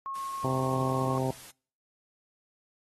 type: tone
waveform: sine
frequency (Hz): 1086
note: C#6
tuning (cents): -36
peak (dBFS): -33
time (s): 0.06-1.18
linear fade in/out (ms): 0
type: noise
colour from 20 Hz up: white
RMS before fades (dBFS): -48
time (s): 0.15-1.51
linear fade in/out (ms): 5
type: harmonic tone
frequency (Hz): 130.81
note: C3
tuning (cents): 0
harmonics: 1 / 2 / 3 / 4 / 5 / 6 / 7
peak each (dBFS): -30 / -33 / -35 / -36 / -37 / -38 / -38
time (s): 0.44-1.31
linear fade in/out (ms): 2
effects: noise-tail reverb RT60 0.5 s tail -26 dB re dry + AAC 32 kbps